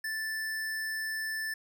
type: tone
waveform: square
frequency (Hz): 1760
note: A6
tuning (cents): 0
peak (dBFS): -33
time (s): 0.04-1.54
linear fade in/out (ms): 5
effects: none